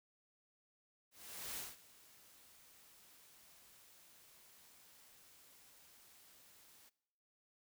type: noise with ADSR envelope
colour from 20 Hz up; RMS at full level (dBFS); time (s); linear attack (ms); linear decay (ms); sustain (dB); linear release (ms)
white; -44; 1.11-6.9; 460; 190; -20; 19
effects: noise-tail reverb RT60 0.9 s tail -22 dB re dry